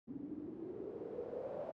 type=noise with low-pass filter sweep; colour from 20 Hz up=white; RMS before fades=-45 dBFS; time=0.07-1.72 s; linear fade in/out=20 ms; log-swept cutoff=260 to 610 Hz; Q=8.4; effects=high-pass 100 Hz 12 dB/octave